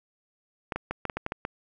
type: clicks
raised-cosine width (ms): 0.5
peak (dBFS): -15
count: 9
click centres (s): 0.722 / 0.76 / 0.91 / 1.053 / 1.098 / 1.17 / 1.264 / 1.321 / 1.451
effects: none